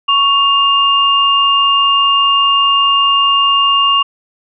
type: tone pair together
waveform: sine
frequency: 1115.1 / 2810 Hz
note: C#6 / F7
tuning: +10 / +10 cents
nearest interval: octave + major third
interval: 1600 cents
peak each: -11 dBFS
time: 0.08-4.03 s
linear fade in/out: 10 ms
effects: none